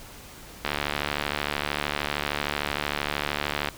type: click train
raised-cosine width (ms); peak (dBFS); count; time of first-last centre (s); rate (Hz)
0.3; -9; 223; 0.65-3.687; 73.1
effects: pink hiss -45 dBFS RMS until 3.77 s